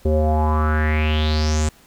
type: tone with low-pass filter sweep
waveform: square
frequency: 77 Hz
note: D#2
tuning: 17 cents flat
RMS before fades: -18 dBFS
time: 0.05-1.69 s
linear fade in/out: 5 ms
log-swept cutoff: 450 to 7900 Hz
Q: 5.8
effects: pink hiss -51 dBFS RMS until 1.86 s